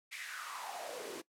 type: noise with high-pass filter sweep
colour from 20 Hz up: pink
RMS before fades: -44 dBFS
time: 0.11-1.22 s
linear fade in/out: 20 ms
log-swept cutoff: 2300 to 320 Hz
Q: 4.8
effects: noise-tail reverb RT60 0.1 s tail -18 dB re dry + low-pass 12000 Hz 12 dB/octave